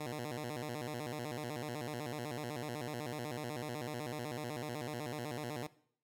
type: tone with vibrato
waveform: 10% pulse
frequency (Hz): 134.8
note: C#3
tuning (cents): -48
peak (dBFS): -31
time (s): 0-5.67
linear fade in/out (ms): 5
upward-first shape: square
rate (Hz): 8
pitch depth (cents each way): 200
effects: noise-tail reverb RT60 0.6 s tail -19 dB re dry